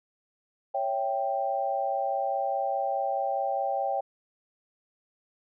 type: chord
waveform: sine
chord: C# diminished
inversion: none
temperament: equal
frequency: 554.4 / 659.3 / 784 Hz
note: C#5 / E5 / G5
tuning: 0 / 0 / 0 cents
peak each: -31 / -33 / -28 dBFS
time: 0.74-4.01 s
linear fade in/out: 10 ms
effects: none